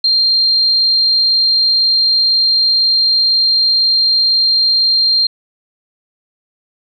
sine tone, 4186 Hz, C8, in tune, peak -9 dBFS, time 0.04-5.27 s, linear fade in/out 5 ms, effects none

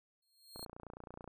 sawtooth tone with exponential growth, 4239 Hz, C8, 22 cents sharp, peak -40 dBFS, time 0.22-0.65 s, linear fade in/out 5 ms, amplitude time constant 93 ms
click train, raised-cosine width 1 ms, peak -34 dBFS, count 22, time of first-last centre 0.56-1.277 s, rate 29.3 Hz
effects none

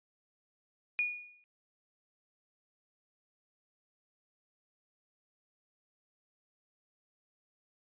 sine tone with exponential decay, 2448 Hz, D#7, 29 cents flat, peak -26 dBFS, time 0.99-1.44 s, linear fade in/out 0 ms, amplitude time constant 97 ms, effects resampled to 8000 Hz

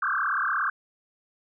sine tone with frequency modulation, 1356 Hz, E6, 49 cents sharp, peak -23 dBFS, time 0.02-0.7 s, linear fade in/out 5 ms, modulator 36.9 Hz, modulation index 7, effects none

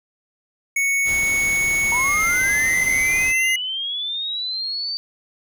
square tone with pitch glide, 2217 to 2057 Hz, C#7 to C7, 0 to -30 cents, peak -18 dBFS, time 0.76-3.56 s, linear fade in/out 5 ms, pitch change -130 cents, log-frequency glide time 1.89-2.44 s
pink noise, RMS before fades -33 dBFS, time 1.04-3.34 s, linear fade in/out 50 ms
sine linear sweep, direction up, 932.3 to 4620 Hz, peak -23 dBFS, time 1.92-4.97 s, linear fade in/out 0 ms
effects none

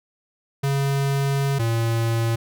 square tone pair in turn, 138.6 / 114.76 Hz, C#3 / A#2, 0 / -27 cents, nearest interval minor third, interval 327 cents, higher first, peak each -20 dBFS, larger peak neither, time 0.63-1.59 / 1.59-2.36 s, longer first, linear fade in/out 10 ms, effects none

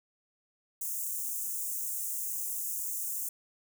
white high-pass noise, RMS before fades -35 dBFS, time 0.81-3.29 s, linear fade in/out 5 ms, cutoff 6500 Hz, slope 48 dB/octave, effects none

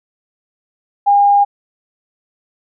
sine tone, 810 Hz, G#5, 43 cents flat, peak -7 dBFS, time 1.06-1.45 s, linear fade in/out 20 ms, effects none

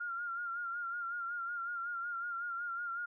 sine tone with vibrato, 1396.9 Hz, F6, in tune, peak -36 dBFS, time 0-3.06 s, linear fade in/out 10 ms, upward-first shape sine, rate 5.4 Hz, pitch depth 47 cents each way, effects none

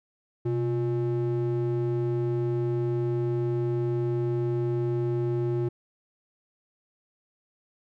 triangle ring-modulated tone, 240 Hz, B3, 49 cents flat, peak -19 dBFS, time 0.45-5.69 s, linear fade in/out 10 ms, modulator 113 Hz, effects none

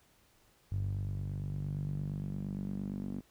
sawtooth tone with band-pass filter sweep, 48.69 Hz, G1, 11 cents flat, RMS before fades -37 dBFS, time 0.71-3.21 s, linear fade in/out 10 ms, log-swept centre 100 to 230 Hz, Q 4.2, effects pink hiss -67 dBFS RMS until 3.3 s

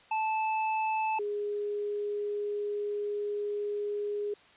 square / sine tone pair in turn, 875 / 412.9 Hz, A5 / G#4, -10 / -10 cents, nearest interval octave + minor second, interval 1300 cents, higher first, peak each -28 / -30 dBFS, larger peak first, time 0.11-1.19 / 1.19-4.34 s, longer second, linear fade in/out 5 ms, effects white hiss -58 dBFS RMS until 4.56 s + resampled to 8000 Hz

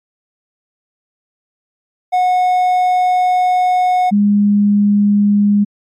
triangle / sine tone pair in turn, 730 / 204.8 Hz, F#5 / G#3, -24 / -24 cents, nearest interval octave + minor seventh, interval 2200 cents, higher first, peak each -8 dBFS, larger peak neither, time 2.12-4.11 / 4.11-5.65 s, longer first, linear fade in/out 20 ms, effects MP3 64 kbps

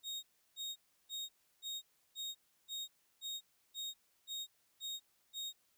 35% pulse tone bursts, 3729 Hz, A#7, in tune, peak -38 dBFS, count 11, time 0.03-5.53 s, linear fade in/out 50 ms, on 200 ms, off 330 ms, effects white hiss -75 dBFS RMS until 5.77 s

